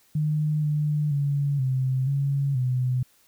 sine tone with pitch steps, 152.1 / 149.7 / 142.2 / 130.6 / 139.5 / 126.8 Hz, D#3 / D3 / C#3 / C3 / C#3 / B2, -39 / +33 / +45 / -3 / +11 / +46 cents, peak -21 dBFS, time 0.15-3.03 s, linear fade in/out 5 ms, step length 480 ms, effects white hiss -61 dBFS RMS until 3.27 s

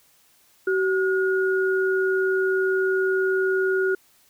sine tone pair together, 379.8 / 1440.2 Hz, F#4 / F#6, +45 / -47 cents, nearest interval octave + major seventh, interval 2308 cents, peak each -20 / -25 dBFS, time 0.67-3.95 s, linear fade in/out 5 ms, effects white hiss -59 dBFS RMS until 4.29 s

